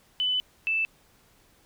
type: tone pair in turn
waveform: sine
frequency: 3004 / 2642 Hz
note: F#7 / E7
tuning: +26 / +3 cents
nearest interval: major second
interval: 223 cents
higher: first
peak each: -23 dBFS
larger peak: neither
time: 0.2-0.4 / 0.67-0.85 s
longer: first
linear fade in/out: 0 ms
effects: pink hiss -61 dBFS RMS until 1.65 s